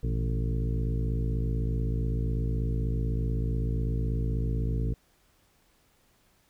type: harmonic tone with a mistuned harmonic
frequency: 56 Hz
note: A1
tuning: 31 cents sharp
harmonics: 1 / 2 / 3 / 4 / 5 / 6 / 7 / 8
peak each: -28 / -30 / -37 / -40 / -41 / -45 / -47 / -42 dBFS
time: 0.03-4.94 s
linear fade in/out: 5 ms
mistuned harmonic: 2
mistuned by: +110 cents
effects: pink hiss -66 dBFS RMS until 6.49 s